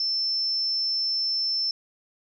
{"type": "tone", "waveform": "sine", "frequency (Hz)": 5320, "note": "E8", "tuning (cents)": 15, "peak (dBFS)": -23, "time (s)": [0, 1.71], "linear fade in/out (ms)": 2, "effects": []}